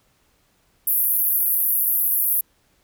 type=band-pass noise; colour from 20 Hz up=pink; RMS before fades=-20 dBFS; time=0.87-2.41 s; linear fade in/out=5 ms; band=11000 to 16000 Hz; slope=96 dB/octave; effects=pink hiss -63 dBFS RMS until 2.83 s